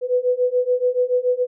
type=beating tone pair; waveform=sine; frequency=493.9 / 500.9 Hz; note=B4 / B4; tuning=0 / +24 cents; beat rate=7 Hz; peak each=-20 / -19 dBFS; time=0.01-1.47 s; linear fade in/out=50 ms; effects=none